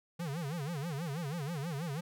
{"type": "tone with vibrato", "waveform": "square", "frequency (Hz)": 154.7, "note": "D#3", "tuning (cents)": -10, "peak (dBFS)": -36, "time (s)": [0.19, 2.01], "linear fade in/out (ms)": 10, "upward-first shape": "sine", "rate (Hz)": 6.2, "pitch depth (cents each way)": 230, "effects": []}